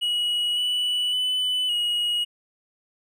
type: tone with pitch steps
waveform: triangle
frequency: 2912 / 2957 / 2999 / 2896 Hz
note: F#7 / F#7 / F#7 / F#7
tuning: -28 / -2 / +23 / -38 cents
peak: -20 dBFS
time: 0.01-2.25 s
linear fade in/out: 20 ms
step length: 560 ms
effects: none